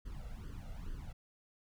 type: noise with flanger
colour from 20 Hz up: brown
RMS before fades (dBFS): -44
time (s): 0.05-1.13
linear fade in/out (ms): 10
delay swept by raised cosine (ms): 0.63 to 1.49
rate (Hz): 2.3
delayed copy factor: +0.95
effects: none